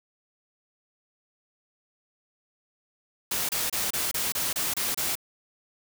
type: noise bursts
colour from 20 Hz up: white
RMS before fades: -28 dBFS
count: 9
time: 3.31-5.154 s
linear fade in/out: 5 ms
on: 180 ms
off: 28 ms
effects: none